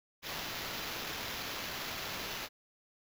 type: noise with sample-and-hold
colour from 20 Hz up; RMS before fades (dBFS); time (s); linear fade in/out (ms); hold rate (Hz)
violet; -40; 0.22-2.49; 50; 8820
effects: none